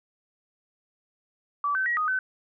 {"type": "tone with pitch steps", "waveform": "sine", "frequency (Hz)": [1154, 1535, 1906, 1244, 1520], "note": ["D6", "G6", "A#6", "D#6", "F#6"], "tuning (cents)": [-31, -37, 38, -1, 46], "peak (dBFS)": -23, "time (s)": [1.64, 2.19], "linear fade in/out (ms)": 2, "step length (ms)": 110, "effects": []}